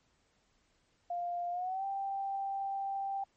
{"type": "tone with pitch glide", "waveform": "sine", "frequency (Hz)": [700, 785.7], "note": ["F5", "G5"], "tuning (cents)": [4, 4], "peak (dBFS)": -33, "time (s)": [1.1, 3.24], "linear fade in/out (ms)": 5, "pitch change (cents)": 200, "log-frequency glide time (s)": [1.51, 1.85], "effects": ["pink hiss -73 dBFS RMS until 3.36 s", "MP3 32 kbps"]}